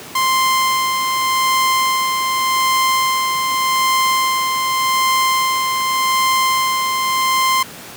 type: tone with tremolo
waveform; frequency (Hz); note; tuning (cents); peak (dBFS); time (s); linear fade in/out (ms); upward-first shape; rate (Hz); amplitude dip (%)
sawtooth; 1046.5; C6; 0; -9; 0.15-7.63; 5; sine; 0.85; 35
effects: pink hiss -34 dBFS RMS until 7.96 s + high-pass 150 Hz 12 dB/octave